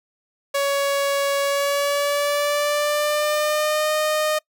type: tone with pitch glide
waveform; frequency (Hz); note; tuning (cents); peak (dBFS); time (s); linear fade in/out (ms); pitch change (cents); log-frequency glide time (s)
sawtooth; 560 to 614.2; C#5 to D#5; +18 to -23; -15; 0.54-4.39; 10; +159; 1.41-3.93
effects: noise-tail reverb RT60 0.1 s tail -24 dB re dry